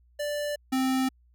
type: tone pair in turn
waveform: square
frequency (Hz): 587.3 / 261.6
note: D5 / C4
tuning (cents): 0 / 0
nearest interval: octave + major second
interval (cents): 1400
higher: first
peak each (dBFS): -29 / -24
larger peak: second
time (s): 0.19-0.56 / 0.72-1.09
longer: neither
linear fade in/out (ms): 10
effects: added 60 Hz sine -58 dBFS peak until 1.34 s